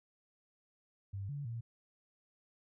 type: tone with pitch steps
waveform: sine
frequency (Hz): 98.6 / 143.2 / 116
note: G2 / D3 / A#2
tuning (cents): +11 / -43 / -8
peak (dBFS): -38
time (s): 1.13-1.61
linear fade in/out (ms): 10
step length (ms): 160
effects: none